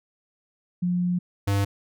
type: tone pair in turn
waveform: sine / square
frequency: 177.9 / 99.84 Hz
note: F3 / G2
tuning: +32 / +32 cents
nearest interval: minor seventh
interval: 1000 cents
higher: first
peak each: -21 dBFS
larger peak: neither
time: 0.82-1.19 / 1.47-1.65 s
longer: first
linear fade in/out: 10 ms
effects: none